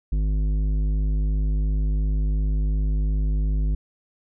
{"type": "tone with tanh clipping", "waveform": "sine", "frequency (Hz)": 51.4, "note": "G#1", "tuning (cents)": -17, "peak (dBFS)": -21, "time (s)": [0.12, 3.75], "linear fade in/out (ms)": 5, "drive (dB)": 11, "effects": []}